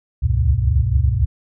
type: tone cluster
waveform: sine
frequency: 64.1 / 71 / 74.8 / 96.6 / 120.8 Hz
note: C2 / C#2 / D2 / G2 / B2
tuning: -35 / +42 / +32 / -25 / -38 cents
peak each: -20 dBFS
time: 0.22-1.26 s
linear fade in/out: 20 ms
effects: none